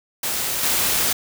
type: noise with level steps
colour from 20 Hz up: white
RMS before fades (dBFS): -24 / -20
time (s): 0.23-1.13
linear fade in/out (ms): 5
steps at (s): 0.63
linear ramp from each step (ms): 2
effects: none